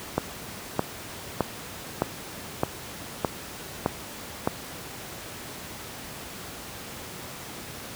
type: click train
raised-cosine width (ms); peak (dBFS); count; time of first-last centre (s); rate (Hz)
1; -7; 8; 0.18-4.474; 1.63
effects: pink hiss -39 dBFS RMS until 7.95 s + high-pass 80 Hz 12 dB/octave